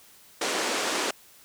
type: band-pass noise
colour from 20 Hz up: pink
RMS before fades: -28 dBFS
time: 0.41-1.11 s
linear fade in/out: 5 ms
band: 290 to 8700 Hz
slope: 24 dB/octave
effects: white hiss -54 dBFS RMS until 1.44 s